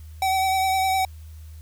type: tone with vibrato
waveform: square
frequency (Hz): 762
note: G5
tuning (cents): -49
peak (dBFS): -20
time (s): 0.22-1.05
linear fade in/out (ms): 2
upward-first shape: sine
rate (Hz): 9.8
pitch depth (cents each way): 20
effects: added 78 Hz sine -38 dBFS peak until 1.61 s + white hiss -57 dBFS RMS until 1.61 s